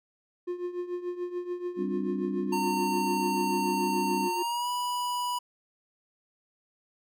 triangle tone with tremolo, 355.1 Hz, F4, 29 cents sharp, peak -26 dBFS, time 0.47-4.43 s, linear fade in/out 10 ms, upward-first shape triangle, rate 6.9 Hz, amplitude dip 80%
sine chord, G suspended fourth, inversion none, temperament just, 196 / 261.3 / 294 Hz, G3 / C4 / D4, 0 / -2 / +2 cents, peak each -32 / -35 / -34 dBFS, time 1.76-4.3 s, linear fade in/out 50 ms
square tone with pitch glide, 915 to 980.7 Hz, A#5 to B5, -32 to -12 cents, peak -29 dBFS, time 2.52-5.39 s, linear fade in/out 10 ms, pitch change +120 cents, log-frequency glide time 4.33-4.69 s
effects none

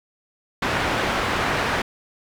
white low-pass noise, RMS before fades -23 dBFS, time 0.62-1.82 s, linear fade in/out 5 ms, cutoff 1800 Hz, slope 12 dB/octave, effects none

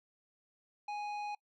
sine tone with tanh clipping, 830 Hz, G#5, 1 cent flat, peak -39 dBFS, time 0.88-1.35 s, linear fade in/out 5 ms, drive 18 dB, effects noise-tail reverb RT60 0.1 s tail -24 dB re dry + low-pass 4000 Hz 12 dB/octave

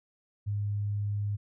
sine tone, 102.7 Hz, G#2, 19 cents flat, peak -28 dBFS, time 0.46-1.37 s, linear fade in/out 20 ms, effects none

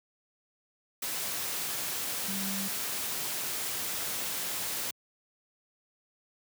sine tone in noise, 195.1 Hz, G3, 8 cents flat, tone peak -35 dBFS, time 2.28-2.68 s, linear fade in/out 5 ms, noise white, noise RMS -34 dBFS, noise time 1.02-4.91 s, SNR -4 dB, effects high-pass 100 Hz 12 dB/octave

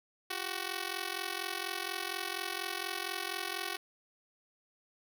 5% pulse ring-modulated tone, 374.4 Hz, F#4, 20 cents sharp, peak -21 dBFS, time 0.3-3.77 s, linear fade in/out 5 ms, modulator 22.1 Hz, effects none

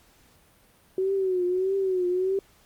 sine tone with vibrato, 373.5 Hz, F#4, 16 cents sharp, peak -22 dBFS, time 0.98-2.39 s, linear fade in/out 2 ms, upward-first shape triangle, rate 1.6 Hz, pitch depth 93 cents each way, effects pink hiss -59 dBFS RMS until 2.65 s + Opus 48 kbps

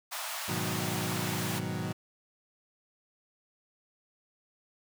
pink high-pass noise, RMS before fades -37 dBFS, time 0.11-1.6 s, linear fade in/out 20 ms, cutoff 660 Hz, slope 48 dB/octave
30% pulse chord, G# minor seventh, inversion none, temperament equal, 103.83 / 123.47 / 155.56 / 185 Hz, G#2 / B2 / D#3 / F#3, 0 / 0 / 0 / 0 cents, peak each -36 / -36 / -35 / -34 dBFS, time 0.48-1.93 s, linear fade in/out 10 ms
effects none

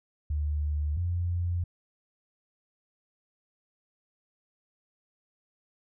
sine tone pair in turn, 74.5 / 87.42 Hz, D2 / F2, +25 / +2 cents, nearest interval minor third, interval 277 cents, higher second, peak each -26 dBFS, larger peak neither, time 0.3-0.97 / 0.97-1.64 s, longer neither, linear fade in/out 5 ms, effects none

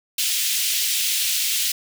pink high-pass noise, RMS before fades -22 dBFS, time 0.18-1.72 s, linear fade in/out 5 ms, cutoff 2700 Hz, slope 24 dB/octave, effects none

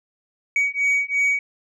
sine beating tone pair, 2256 / 2258.9 Hz, C#7 / C#7, +30 / +32 cents, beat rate 2.9 Hz, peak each -19 dBFS, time 0.56-1.39 s, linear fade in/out 2 ms, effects tanh soft clip ceiling -15 dBFS

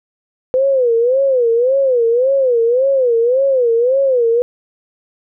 sine tone with vibrato, 502 Hz, B4, 28 cents sharp, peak -10 dBFS, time 0.54-4.42 s, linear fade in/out 0 ms, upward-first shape sine, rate 1.8 Hz, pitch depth 160 cents each way, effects none

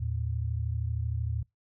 sine tone pair together, 79.85 / 112.8 Hz, D#2 / A2, +45 / +44 cents, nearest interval tritone, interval 599 cents, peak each -31 / -31 dBFS, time 0-1.43 s, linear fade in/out 10 ms, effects noise-tail reverb RT60 0.2 s tail -26 dB re dry

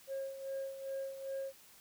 sine tone with tremolo, 541 Hz, C#5, 42 cents flat, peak -34 dBFS, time 0.07-1.53 s, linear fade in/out 50 ms, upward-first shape sine, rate 2.5 Hz, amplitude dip 70%, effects tanh soft clip ceiling -35 dBFS + white hiss -60 dBFS RMS until 1.8 s

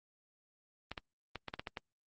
clicks, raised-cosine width 0.3 ms, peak -23 dBFS, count 8, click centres 0.916 / 0.978 / 1.357 / 1.483 / 1.539 / 1.595 / 1.672 / 1.772 s, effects Opus 24 kbps

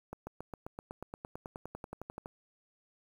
accelerating click train, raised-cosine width 1 ms, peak -27 dBFS, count 21, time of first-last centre 0.13-2.259 s, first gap 140 ms, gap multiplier 0.97, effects 9-bit

